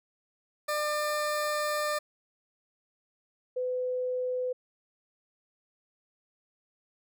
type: tone pair in turn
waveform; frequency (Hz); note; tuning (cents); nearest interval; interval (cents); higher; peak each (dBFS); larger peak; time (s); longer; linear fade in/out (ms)
20% pulse / sine; 599 / 503.7; D5 / B4; +34 / +34; minor third; 300; first; -23 / -28; first; 0.68-1.99 / 3.56-4.53; first; 10
effects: none